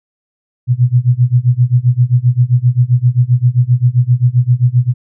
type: tone with tremolo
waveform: sine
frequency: 123.47 Hz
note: B2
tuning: in tune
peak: -4 dBFS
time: 0.67-4.94 s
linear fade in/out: 50 ms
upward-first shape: sine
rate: 7.6 Hz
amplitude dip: 95%
effects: none